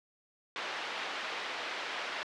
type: band-pass noise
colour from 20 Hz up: white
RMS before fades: -38 dBFS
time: 0.56-2.23 s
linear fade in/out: 0 ms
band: 450 to 2900 Hz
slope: 12 dB/octave
effects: low-pass 5000 Hz 12 dB/octave